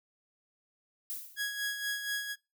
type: noise with exponential decay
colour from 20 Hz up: violet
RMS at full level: -35 dBFS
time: 1.1-1.55 s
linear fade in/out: 0 ms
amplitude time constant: 97 ms
type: tone with tremolo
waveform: sawtooth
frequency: 1661.2 Hz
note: G#6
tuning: in tune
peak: -27 dBFS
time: 1.36-2.36 s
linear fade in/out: 50 ms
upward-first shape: sine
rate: 4.2 Hz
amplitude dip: 55%
effects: noise-tail reverb RT60 0.3 s tail -26 dB re dry